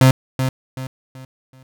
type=tone with echo; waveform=35% pulse; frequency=130.81 Hz; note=C3; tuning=in tune; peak=-6 dBFS; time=0.01-0.11 s; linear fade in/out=2 ms; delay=380 ms; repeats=4; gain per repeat=-9 dB; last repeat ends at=1.63 s; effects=none